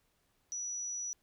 sine tone, 5880 Hz, F#8, 12 cents flat, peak -36 dBFS, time 0.52-1.13 s, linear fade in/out 0 ms, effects pink hiss -75 dBFS RMS until 1.22 s

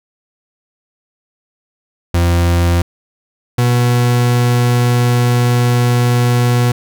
40% pulse tone pair in turn, 86.1 / 121.76 Hz, F2 / B2, -24 / -24 cents, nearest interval tritone, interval 600 cents, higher second, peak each -9 dBFS, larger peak neither, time 2.14-2.82 / 3.58-6.72 s, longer second, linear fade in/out 5 ms, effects none

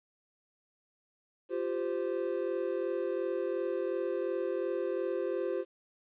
triangle chord, F suspended second, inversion none, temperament equal with one note detuned, 349.2 / 392 / 518.7 Hz, F4 / G4 / C5, 0 / 0 / -15 cents, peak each -33 dBFS, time 1.49-5.65 s, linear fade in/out 50 ms, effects resampled to 8000 Hz + 11-bit

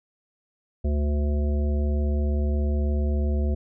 harmonic tone with a mistuned harmonic, 73.42 Hz, D2, in tune, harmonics 1 / 3 / 5 / 7 / 9, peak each -21 / -31 / -35 / -38 / -40 dBFS, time 0.84-3.55 s, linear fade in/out 10 ms, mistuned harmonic 1, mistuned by -44 cents, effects none

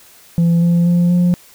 sine tone with pitch steps, 169.3 / 171.76 / 174.26 / 176.8 Hz, E3 / F3 / F3 / F3, +46 / -29 / -4 / +22 cents, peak -7 dBFS, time 0.38-1.34 s, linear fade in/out 0 ms, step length 240 ms, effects tanh soft clip ceiling -9 dBFS + white hiss -45 dBFS RMS until 1.54 s

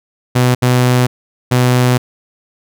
sawtooth tone bursts at uneven times, 125 Hz, B2, 21 cents sharp, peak -5 dBFS, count 3, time 0.35-0.55 / 0.62-1.07 / 1.51-1.98 s, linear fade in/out 10 ms, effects none

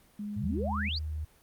sine tone with vibrato, 204.2 Hz, G#3, 29 cents flat, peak -34 dBFS, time 0.19-0.89 s, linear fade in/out 5 ms, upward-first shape square, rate 2.2 Hz, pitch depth 25 cents each way
sine exponential sweep, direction up, 91.5 to 4978 Hz, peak -32 dBFS, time 0.36-0.99 s, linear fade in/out 10 ms
sine tone with pitch glide, 77.78 to 76.93 Hz, D#2 to D#2, 0 to -19 cents, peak -32 dBFS, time 0.43-1.25 s, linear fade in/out 10 ms, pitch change -19 cents, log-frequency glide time 0.94-1.14 s
effects pink hiss -62 dBFS RMS until 1.42 s + Opus 32 kbps

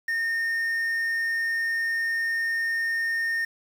triangle tone with quantisation, 1830 Hz, A#6, 32 cents flat, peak -22 dBFS, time 0.08-3.45 s, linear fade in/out 5 ms, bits 8, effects none

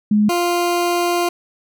sine / 20% pulse tone pair in turn, 209.9 / 349.1 Hz, G#3 / F4, +19 / -1 cents, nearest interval major sixth, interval 880 cents, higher second, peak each -11 dBFS, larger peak neither, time 0.11-0.29 / 0.29-1.29 s, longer second, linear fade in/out 5 ms, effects none

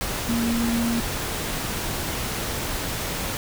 sine tone in noise, 233.1 Hz, A#3, in tune, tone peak -21 dBFS, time 0.29-1 s, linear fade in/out 0 ms, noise pink, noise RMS -28 dBFS, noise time 0.01-3.37 s, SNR +4 dB, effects none

